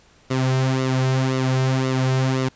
sawtooth tone with flanger, 130.8 Hz, C3, in tune, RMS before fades -20 dBFS, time 0.3-2.49 s, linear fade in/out 10 ms, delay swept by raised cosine 1.2 to 3.6 ms, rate 1.9 Hz, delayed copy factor -0.65, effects pink hiss -54 dBFS RMS until 2.55 s + resampled to 16000 Hz

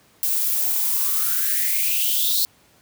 violet noise with high-pass filter sweep, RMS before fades -21 dBFS, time 0.23-2.45 s, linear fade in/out 0 ms, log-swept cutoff 480 to 4300 Hz, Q 7.9, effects pink hiss -56 dBFS RMS until 2.81 s + high-pass 80 Hz 12 dB/octave

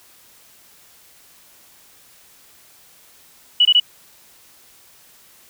sine tone bursts, 2944 Hz, F#7, 9 cents flat, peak -9 dBFS, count 3, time 3.6-3.8 s, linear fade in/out 5 ms, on 52 ms, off 22 ms, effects white hiss -50 dBFS RMS until 5.49 s

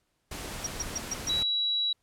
pink noise, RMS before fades -38 dBFS, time 0.31-1.43 s, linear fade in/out 5 ms
sine tone bursts, 5680 Hz, F8, 28 cents sharp, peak -28 dBFS, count 5, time 0.64-1.295 s, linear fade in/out 5 ms, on 27 ms, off 130 ms
sine tone, 3900 Hz, B7, 23 cents flat, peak -25 dBFS, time 1.29-1.93 s, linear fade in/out 5 ms
effects pink hiss -75 dBFS RMS until 2.02 s + low-pass 12000 Hz 12 dB/octave

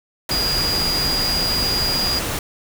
sine tone in noise, 4857 Hz, D#8, 43 cents flat, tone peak -19 dBFS, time 0.31-2.19 s, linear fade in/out 2 ms, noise pink, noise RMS -24 dBFS, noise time 0.29-2.39 s, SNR +2 dB, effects none

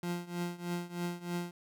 30% pulse tone with tremolo, 174.61 Hz, F3, in tune, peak -29 dBFS, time 0.03-1.51 s, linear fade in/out 2 ms, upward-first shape triangle, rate 3.2 Hz, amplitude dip 90%, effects none

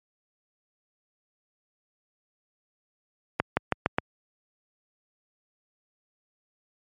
accelerating click train, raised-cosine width 0.5 ms, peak -6 dBFS, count 5, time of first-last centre 3.4-3.985 s, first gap 170 ms, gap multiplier 0.9, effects high-pass 80 Hz 12 dB/octave + MP3 48 kbps

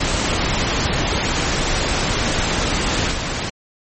pink noise with level steps, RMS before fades -19 / -23 dBFS, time 0-3.5 s, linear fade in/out 10 ms, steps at 3.11 s, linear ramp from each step 10 ms, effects MP3 32 kbps

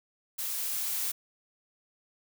blue noise with level ramp, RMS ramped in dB -34 to -31 dBFS, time 0.38-1.12 s, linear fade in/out 10 ms, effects none

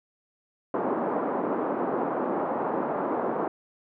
pink band-pass noise, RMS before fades -28 dBFS, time 0.74-3.48 s, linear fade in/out 2 ms, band 240 to 1100 Hz, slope 24 dB/octave, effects none

